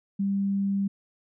sine tone, 197.7 Hz, G3, 15 cents sharp, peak -23 dBFS, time 0.19-0.88 s, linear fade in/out 10 ms, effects none

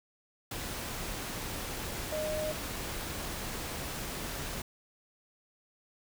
sine tone in noise, 616 Hz, D#5, 17 cents flat, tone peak -32 dBFS, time 2.12-2.52 s, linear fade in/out 5 ms, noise pink, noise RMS -38 dBFS, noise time 0.51-4.62 s, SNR +3 dB, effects none

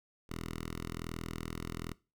5% pulse tone with notch filter, 41.2 Hz, E1, in tune, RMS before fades -41 dBFS, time 0.29-1.94 s, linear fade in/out 10 ms, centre 560 Hz, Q 1.4, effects noise-tail reverb RT60 0.3 s tail -21 dB re dry

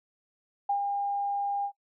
sine tone with ADSR envelope, 805 Hz, G5, 46 cents sharp, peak -23 dBFS, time 0.69-1.72 s, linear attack 7 ms, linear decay 91 ms, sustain -4 dB, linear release 75 ms, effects noise-tail reverb RT60 0.1 s tail -24 dB re dry

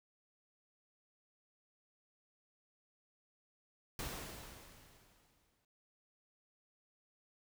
pink noise with exponential decay, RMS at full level -41 dBFS, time 3.99-5.65 s, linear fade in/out 2 ms, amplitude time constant 360 ms, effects none

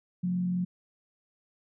sine tone with frequency modulation, 179.8 Hz, F#3, 49 cents flat, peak -26 dBFS, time 0.23-0.65 s, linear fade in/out 10 ms, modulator 44.4 Hz, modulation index 0.31, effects none

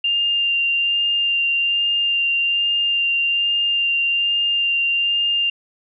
sine tone with vibrato, 2794 Hz, F7, in tune, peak -16 dBFS, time 0.04-5.5 s, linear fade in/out 5 ms, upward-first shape sine, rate 1.2 Hz, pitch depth 11 cents each way, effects none

